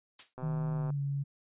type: noise with exponential decay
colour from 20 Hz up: blue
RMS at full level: -36 dBFS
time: 0.19-0.34 s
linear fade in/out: 5 ms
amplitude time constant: 31 ms
type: click train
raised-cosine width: 1 ms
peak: -30 dBFS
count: 68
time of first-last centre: 0.38-0.903 s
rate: 128 Hz
type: tone with pitch glide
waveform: sine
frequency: 155.56 to 140.2 Hz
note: D#3 to C#3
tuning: 0 to +20 cents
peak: -30 dBFS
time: 0.42-1.24 s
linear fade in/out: 20 ms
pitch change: -180 cents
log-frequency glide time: 0.72-1 s
effects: resampled to 8000 Hz